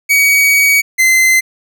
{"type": "tone pair in turn", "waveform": "45% pulse", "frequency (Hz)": [2258, 2063], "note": ["C#7", "C7"], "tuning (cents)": [31, -25], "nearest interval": "major second", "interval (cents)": 156, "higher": "first", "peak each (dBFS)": -7, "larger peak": "neither", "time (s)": [[0.09, 0.82], [0.98, 1.41]], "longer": "first", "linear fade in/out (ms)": 20, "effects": []}